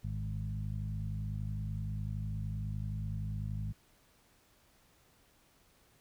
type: harmonic tone with a mistuned harmonic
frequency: 51.91 Hz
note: G#1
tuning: in tune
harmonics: 1 / 2 / 3 / 4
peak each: -40 / -37 / -42 / -47 dBFS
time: 0.03-3.73 s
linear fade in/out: 20 ms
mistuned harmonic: 2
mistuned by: +24 cents
effects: pink hiss -67 dBFS RMS until 6 s